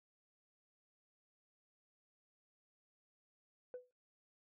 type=tone with exponential decay; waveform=sine; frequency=498.3 Hz; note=B4; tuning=15 cents sharp; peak=-39 dBFS; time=3.74-3.91 s; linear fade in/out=1 ms; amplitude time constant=35 ms; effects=noise-tail reverb RT60 0.2 s tail -18 dB re dry + tanh soft clip ceiling -41 dBFS